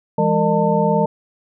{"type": "tone cluster", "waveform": "sine", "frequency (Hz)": [167, 205.4, 458, 607, 895], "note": ["E3", "G#3", "A#4", "D#5", "A5"], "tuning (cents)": [23, -19, -31, -43, 29], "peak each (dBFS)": -20, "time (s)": [0.18, 1.06], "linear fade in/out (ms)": 5, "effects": []}